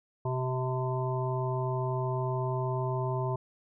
harmonic tone with a mistuned harmonic, 128.1 Hz, C3, 36 cents flat, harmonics 1 / 3 / 5 / 7 / 8, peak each -30 / -35 / -37 / -38 / -39 dBFS, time 0.25-3.36 s, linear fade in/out 5 ms, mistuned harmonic 5, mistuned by +19 cents, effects none

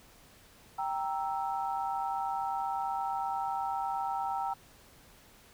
sine chord, E diminished, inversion first, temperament equal, 784 / 932.3 / 1318.5 Hz, G5 / Bb5 / E6, 0 / 0 / 0 cents, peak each -33 / -35 / -39 dBFS, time 0.78-4.54 s, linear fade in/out 10 ms, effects pink hiss -58 dBFS RMS until 5.53 s

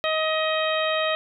harmonic tone, 630 Hz, D#5, 21 cents sharp, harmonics 1 / 2 / 3 / 4 / 5 / 6, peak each -24 / -28 / -30 / -31 / -32 / -32 dBFS, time 0.04-1.15 s, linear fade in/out 0 ms, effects none

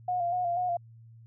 sine tone with vibrato, 708 Hz, F5, 23 cents sharp, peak -26 dBFS, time 0.08-0.77 s, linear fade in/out 5 ms, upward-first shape square, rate 4.1 Hz, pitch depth 38 cents each way, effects added 114 Hz sine -49 dBFS peak until 1.26 s

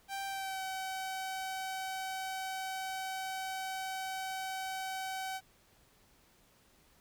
sawtooth tone with pitch glide, 784 to 760.8 Hz, G5 to F#5, 0 to +48 cents, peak -33 dBFS, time 0.08-5.41 s, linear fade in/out 50 ms, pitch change -52 cents, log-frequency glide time 0.26-0.62 s, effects pink hiss -66 dBFS RMS until 7 s

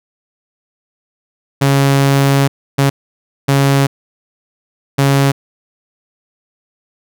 sawtooth tone bursts at uneven times, 138.4 Hz, C#3, 2 cents flat, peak -5 dBFS, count 4, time 1.61-2.48 / 2.78-2.9 / 3.48-3.87 / 4.98-5.32 s, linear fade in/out 10 ms, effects none

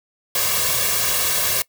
white noise with comb filter, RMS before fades -20 dBFS, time 0.35-1.62 s, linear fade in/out 2 ms, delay 1.8 ms, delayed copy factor +0.75, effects noise-tail reverb RT60 0.1 s tail -21 dB re dry + high-pass 60 Hz 12 dB/octave

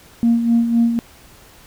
sine tone with tremolo, 233.1 Hz, A#3, in tune, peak -9 dBFS, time 0.23-0.99 s, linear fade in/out 0 ms, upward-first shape sine, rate 3.9 Hz, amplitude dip 60%, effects tanh soft clip ceiling -7 dBFS + pink hiss -46 dBFS RMS until 1.66 s

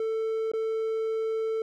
triangle tone with dropouts, 444.1 Hz, A4, 16 cents sharp, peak -24 dBFS, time 0-1.62 s, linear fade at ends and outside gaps 2 ms, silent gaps 0.517-0.535 s, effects none

